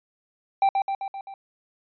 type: tone with echo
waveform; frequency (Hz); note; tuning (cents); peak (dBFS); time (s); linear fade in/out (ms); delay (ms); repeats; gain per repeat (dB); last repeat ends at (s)
triangle; 784; G5; 0; -14; 0.62-0.69; 2; 130; 5; -4; 1.34
effects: resampled to 11025 Hz